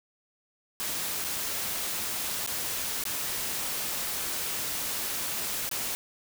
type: noise with dropouts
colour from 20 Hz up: white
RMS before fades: -32 dBFS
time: 0.8-5.95 s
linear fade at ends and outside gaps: 0 ms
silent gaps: 1.242-1.247 / 2.463-2.474 / 3.038-3.053 / 5.691-5.713 s
effects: none